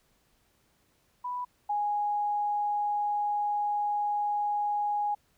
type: tone pair in turn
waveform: sine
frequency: 987.8 / 827.8 Hz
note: B5 / G#5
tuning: 0 / -6 cents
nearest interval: minor third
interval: 306 cents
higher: first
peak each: -31 / -26 dBFS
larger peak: second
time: 1.24-1.45 / 1.69-5.15 s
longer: second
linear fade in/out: 10 ms
effects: pink hiss -69 dBFS RMS until 5.37 s